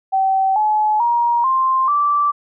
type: tone with pitch steps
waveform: sine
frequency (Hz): 769 / 853.3 / 946.8 / 1050.5 / 1165.6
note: G5 / G#5 / A#5 / C6 / D6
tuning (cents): -33 / +47 / +27 / +7 / -13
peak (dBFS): -13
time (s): 0.12-2.32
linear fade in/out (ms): 20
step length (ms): 440
effects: none